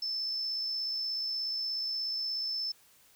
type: tone with amplitude modulation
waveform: sine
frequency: 5274 Hz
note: E8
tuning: in tune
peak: -30 dBFS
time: 0.02-2.72 s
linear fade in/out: 5 ms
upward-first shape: sine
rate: 56.7 Hz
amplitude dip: 25%
effects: white hiss -62 dBFS RMS until 3.15 s